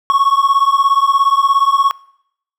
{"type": "beating tone pair", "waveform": "triangle", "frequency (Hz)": [1098, 1115], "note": ["C#6", "C#6"], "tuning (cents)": [-17, 10], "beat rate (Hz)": 17, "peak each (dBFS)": -11, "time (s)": [0.1, 1.91], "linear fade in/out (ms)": 0, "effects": ["noise-tail reverb RT60 0.7 s tail -23 dB re dry"]}